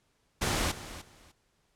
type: noise with echo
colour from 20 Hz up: pink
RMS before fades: -29 dBFS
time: 0.41-0.72 s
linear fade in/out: 10 ms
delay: 300 ms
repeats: 2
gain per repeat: -14 dB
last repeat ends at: 1.32 s
effects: pink hiss -72 dBFS RMS until 1.75 s + low-pass 10000 Hz 12 dB/octave